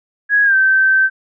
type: tone with pitch glide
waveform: sine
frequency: 1661.2 to 1550 Hz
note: G#6 to G6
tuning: 0 to -20 cents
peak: -9 dBFS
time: 0.29-1.1 s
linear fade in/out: 50 ms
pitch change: -120 cents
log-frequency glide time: 0.44-0.55 s
effects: none